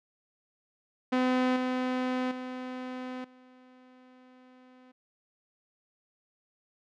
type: tone with level steps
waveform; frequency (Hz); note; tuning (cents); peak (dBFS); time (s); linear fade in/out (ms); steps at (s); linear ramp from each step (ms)
sawtooth; 254.4; C4; -48; -20 / -24 / -32 / -50; 1.12-4.92; 10; 1.56 / 2.31 / 3.24; 5
effects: low-pass 3000 Hz 12 dB/octave